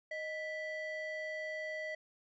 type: ring-modulated tone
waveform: triangle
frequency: 1299 Hz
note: E6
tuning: 26 cents flat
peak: -33 dBFS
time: 0.11-1.95 s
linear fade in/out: 5 ms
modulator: 676 Hz
effects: resampled to 16000 Hz